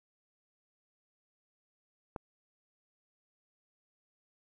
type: click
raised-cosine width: 1 ms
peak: -24 dBFS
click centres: 2.162 s
effects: 11-bit